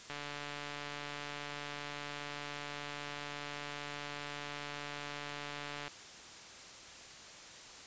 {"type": "click train", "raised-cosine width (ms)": 0.3, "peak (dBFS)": -26, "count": 839, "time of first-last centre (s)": [0.1, 5.879], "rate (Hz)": 145, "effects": ["white hiss -51 dBFS RMS until 7.86 s", "resampled to 16000 Hz"]}